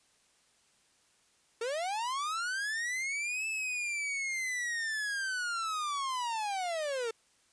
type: linear two-way sweep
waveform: 45% pulse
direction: up then down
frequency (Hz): 440 to 2637 to 440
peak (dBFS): -32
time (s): 1.61-7.11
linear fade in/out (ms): 5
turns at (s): 3.47
effects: white hiss -68 dBFS RMS until 7.52 s + resampled to 22050 Hz